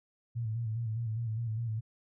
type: tone with vibrato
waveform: sine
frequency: 113.3 Hz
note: A#2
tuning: 49 cents flat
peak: -31 dBFS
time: 0.35-1.81 s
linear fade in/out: 20 ms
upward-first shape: square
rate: 4.9 Hz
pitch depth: 59 cents each way
effects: none